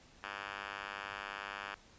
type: tone with band-pass filter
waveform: 5% pulse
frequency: 100 Hz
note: G2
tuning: 35 cents sharp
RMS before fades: -44 dBFS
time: 0.23-1.75 s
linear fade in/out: 5 ms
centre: 1900 Hz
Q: 4.2
effects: pink hiss -61 dBFS RMS until 1.98 s + resampled to 16000 Hz